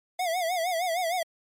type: tone with vibrato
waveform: square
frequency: 696 Hz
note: F5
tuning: 6 cents flat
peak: -26 dBFS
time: 0.19-1.23 s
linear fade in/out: 5 ms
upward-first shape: sine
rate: 6.5 Hz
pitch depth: 120 cents each way
effects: MP3 64 kbps